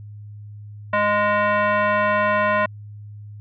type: tone with frequency modulation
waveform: sine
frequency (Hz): 207.7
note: G#3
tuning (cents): 0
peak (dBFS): -16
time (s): 0.93-2.66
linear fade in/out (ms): 5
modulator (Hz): 827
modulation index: 2
effects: added 104 Hz sine -35 dBFS peak until 3.4 s